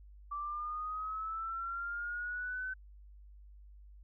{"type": "linear sweep", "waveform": "sine", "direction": "up", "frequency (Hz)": [1161, 1526], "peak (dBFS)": -36, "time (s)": [0.31, 2.74], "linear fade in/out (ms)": 10, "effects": ["added 50 Hz sine -52 dBFS peak until 4.03 s"]}